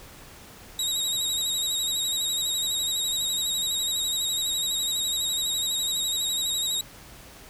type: tone with vibrato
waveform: 25% pulse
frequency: 3800 Hz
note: A#7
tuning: 33 cents sharp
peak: -20 dBFS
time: 0.79-6.81 s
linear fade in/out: 2 ms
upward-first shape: triangle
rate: 12 Hz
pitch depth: 58 cents each way
effects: pink hiss -47 dBFS RMS until 7.49 s